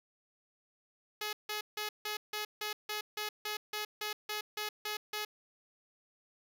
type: tone bursts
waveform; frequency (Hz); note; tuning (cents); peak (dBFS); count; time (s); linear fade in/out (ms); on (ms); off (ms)
5% pulse; 422.9; G#4; +31; -24; 15; 1.21-5.25; 5; 120; 160
effects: none